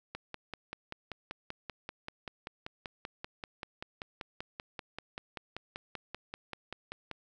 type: click train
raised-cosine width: 0.3 ms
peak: -23 dBFS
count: 37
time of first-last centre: 0.15-7.113 s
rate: 5.17 Hz
effects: none